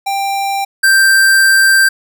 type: tone pair in turn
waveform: square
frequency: 789 / 1570.7 Hz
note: G5 / G6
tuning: +11 / +3 cents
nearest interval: octave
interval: 1192 cents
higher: second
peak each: -15 / -7 dBFS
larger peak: second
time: 0.06-0.65 / 0.83-1.89 s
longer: second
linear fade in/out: 10 ms
effects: none